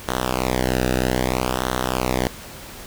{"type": "tone with flanger", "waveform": "sawtooth", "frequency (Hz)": 63.3, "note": "B1", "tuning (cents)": 43, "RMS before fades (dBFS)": -22, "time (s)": [0.08, 2.27], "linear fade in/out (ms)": 0, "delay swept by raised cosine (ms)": [0.41, 0.93], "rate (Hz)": 0.61, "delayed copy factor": -0.95, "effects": ["pink hiss -38 dBFS RMS until 2.86 s"]}